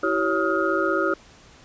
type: tone cluster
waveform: sine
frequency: 329 / 384.2 / 556 / 1263 / 1416 Hz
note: E4 / G4 / C#5 / D#6 / F6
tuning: -3 / -35 / +5 / +26 / +23 cents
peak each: -26 dBFS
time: 0.03-1.14 s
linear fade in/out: 5 ms
effects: pink hiss -50 dBFS RMS until 1.64 s + resampled to 16000 Hz